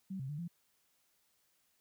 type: tone with pitch steps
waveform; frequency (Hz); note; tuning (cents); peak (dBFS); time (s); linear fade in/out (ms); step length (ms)
sine; 191.1 / 133 / 147.7 / 171.3; G3 / C3 / D3 / F3; -44 / +29 / +10 / -33; -38; 0.1-0.48; 10; 95
effects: white hiss -75 dBFS RMS until 1.8 s